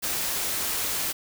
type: noise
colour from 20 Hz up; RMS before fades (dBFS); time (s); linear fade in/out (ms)
white; -28; 0.02-1.13; 20
effects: none